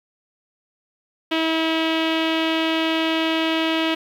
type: tone with low-pass filter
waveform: sawtooth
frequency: 322.8 Hz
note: E4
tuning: 36 cents flat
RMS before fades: -21 dBFS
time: 1.31-3.95 s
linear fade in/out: 10 ms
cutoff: 3100 Hz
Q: 3.6
effects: 8-bit